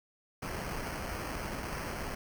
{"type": "noise with sample-and-hold", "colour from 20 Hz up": "pink", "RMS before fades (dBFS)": -38, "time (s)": [0.42, 2.15], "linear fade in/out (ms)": 5, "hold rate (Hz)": 3675, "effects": []}